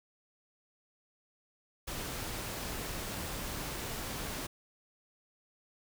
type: noise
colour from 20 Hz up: pink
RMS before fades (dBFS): -39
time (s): 1.87-4.47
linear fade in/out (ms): 10
effects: none